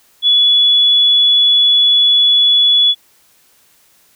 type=tone; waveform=sine; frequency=3411 Hz; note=G#7; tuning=46 cents sharp; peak=-7 dBFS; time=0.22-2.95 s; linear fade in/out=50 ms; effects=white hiss -52 dBFS RMS until 4.15 s